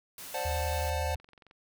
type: noise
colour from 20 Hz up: white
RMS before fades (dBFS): -44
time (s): 0.18-0.9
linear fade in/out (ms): 2
type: chord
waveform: square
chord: D dominant seventh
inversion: third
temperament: equal with one note detuned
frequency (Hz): 523.3 / 587.3 / 733.6 / 880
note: C5 / D5 / F#5 / A5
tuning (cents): 0 / 0 / -15 / 0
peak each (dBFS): -38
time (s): 0.34-1.15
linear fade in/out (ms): 5
type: tone with vibrato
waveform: sine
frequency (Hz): 78.3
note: D#2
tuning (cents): +11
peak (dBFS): -31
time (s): 0.45-1.16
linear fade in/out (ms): 5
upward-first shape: square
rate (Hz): 11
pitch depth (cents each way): 36
type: click train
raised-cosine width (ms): 0.3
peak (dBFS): -39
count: 17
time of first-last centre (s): 0.8-1.511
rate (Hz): 22.5
effects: none